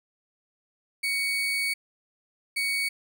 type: tone bursts at uneven times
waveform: 35% pulse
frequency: 2237 Hz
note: C#7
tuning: 15 cents sharp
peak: -23 dBFS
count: 2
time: 1.03-1.74 / 2.56-2.89 s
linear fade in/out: 10 ms
effects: none